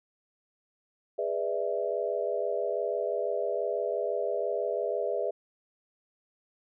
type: chord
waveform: sine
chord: E dominant seventh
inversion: first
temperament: just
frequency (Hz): 412 / 494.4 / 593.3 / 659.3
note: G#4 / B4 / D5 / E5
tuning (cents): -14 / +2 / +18 / 0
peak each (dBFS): -33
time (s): 1.18-5.31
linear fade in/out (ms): 10
effects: none